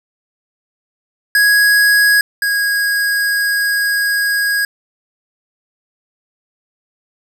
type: tone pair in turn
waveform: square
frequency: 1661.2 / 1645.9 Hz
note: G#6 / G#6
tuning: 0 / -16 cents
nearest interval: unison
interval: 16 cents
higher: first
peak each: -9 / -14 dBFS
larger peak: first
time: 1.35-2.21 / 2.42-4.65 s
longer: second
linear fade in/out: 2 ms
effects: none